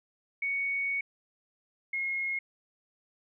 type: tone pair in turn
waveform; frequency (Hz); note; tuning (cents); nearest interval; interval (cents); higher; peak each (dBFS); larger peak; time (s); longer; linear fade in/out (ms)
sine; 2228 / 2157; C#7 / C#7; +8 / -48; minor second; 56; first; -28 / -29; first; 0.42-1.01 / 1.93-2.39; first; 5
effects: none